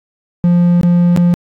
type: tone with dropouts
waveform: triangle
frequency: 174.61 Hz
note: F3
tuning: in tune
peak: -5 dBFS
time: 0.44-1.34 s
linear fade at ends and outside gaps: 0 ms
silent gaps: 0.812-0.833 / 1.163-1.174 s
effects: AAC 64 kbps